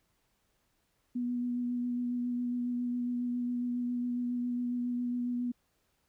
sine tone with vibrato, 244.1 Hz, B3, 20 cents flat, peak -30 dBFS, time 1.15-5.52 s, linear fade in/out 10 ms, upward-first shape sine, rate 7.3 Hz, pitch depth 14 cents each way, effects pink hiss -75 dBFS RMS until 6.08 s

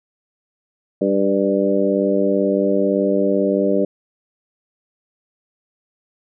harmonic tone with a mistuned harmonic, 98 Hz, G2, in tune, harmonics 2 / 3 / 4 / 5 / 6, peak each -21 / -21 / -21 / -21 / -21 dBFS, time 1.01-3.85 s, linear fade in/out 5 ms, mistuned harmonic 6, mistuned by +15 cents, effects none

